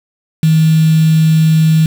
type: tone with quantisation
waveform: sine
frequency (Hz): 158.9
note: D#3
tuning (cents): +37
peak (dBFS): -6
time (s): 0.43-1.86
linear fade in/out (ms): 2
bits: 4
effects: none